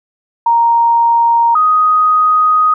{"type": "tone pair in turn", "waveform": "sine", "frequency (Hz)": [932.3, 1249.5], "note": ["A#5", "D#6"], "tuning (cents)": [0, 7], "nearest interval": "perfect fourth", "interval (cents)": 507, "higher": "second", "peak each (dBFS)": -7, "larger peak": "neither", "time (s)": [[0.46, 1.55], [1.55, 2.74]], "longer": "second", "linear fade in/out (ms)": 5, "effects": []}